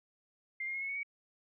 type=tone with pitch steps; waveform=sine; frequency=2101 / 2130 / 2160 / 2190 / 2221 / 2252 Hz; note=C7 / C7 / C#7 / C#7 / C#7 / C#7; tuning=+7 / +30 / -45 / -22 / +3 / +27 cents; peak=-35 dBFS; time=0.6-1.032 s; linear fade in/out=5 ms; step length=72 ms; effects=none